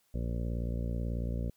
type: harmonic tone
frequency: 58.27 Hz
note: A#1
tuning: in tune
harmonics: 1 / 2 / 3 / 4 / 5 / 6 / 7 / 8 / 9 / 10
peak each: -33 / -37 / -41 / -42 / -50 / -51 / -53 / -50 / -49 / -51 dBFS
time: 0.14-1.5 s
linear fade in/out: 5 ms
effects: white hiss -72 dBFS RMS until 1.56 s